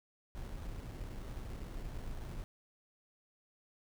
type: noise with sample-and-hold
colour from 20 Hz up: brown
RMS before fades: -43 dBFS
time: 0.35-2.44 s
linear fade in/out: 0 ms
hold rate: 2450 Hz
effects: none